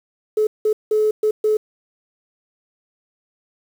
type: tone bursts at uneven times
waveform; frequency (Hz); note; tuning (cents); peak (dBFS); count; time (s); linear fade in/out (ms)
sine; 429.1; A4; -43; -13; 5; 0.37-0.47 / 0.65-0.73 / 0.91-1.11 / 1.23-1.31 / 1.44-1.57; 5
effects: tanh soft clip ceiling -9 dBFS + 7-bit